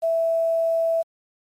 sine tone with quantisation, 659.3 Hz, E5, in tune, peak -18 dBFS, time 0.02-1.03 s, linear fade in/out 20 ms, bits 8, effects MP3 64 kbps

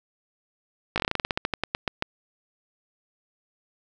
slowing click train, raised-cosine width 0.3 ms, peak -8 dBFS, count 18, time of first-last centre 0.96-2.024 s, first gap 18 ms, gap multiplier 1.14, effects none

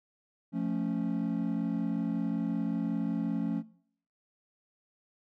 triangle chord, F augmented, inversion none, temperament equal, 174.61 / 220 / 277.2 Hz, F3 / A3 / C#4, 0 / 0 / 0 cents, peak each -31 dBFS, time 0.52-3.63 s, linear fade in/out 50 ms, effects noise-tail reverb RT60 0.6 s tail -21 dB re dry + tanh soft clip ceiling -20 dBFS

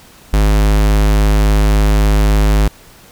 square tone, 51.8 Hz, G#1, 4 cents flat, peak -9 dBFS, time 0.33-2.68 s, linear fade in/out 5 ms, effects pink hiss -42 dBFS RMS until 3.11 s

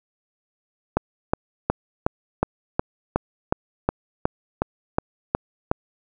click train, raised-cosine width 1 ms, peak -4 dBFS, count 14, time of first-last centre 0.97-5.715 s, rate 2.74 Hz, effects none

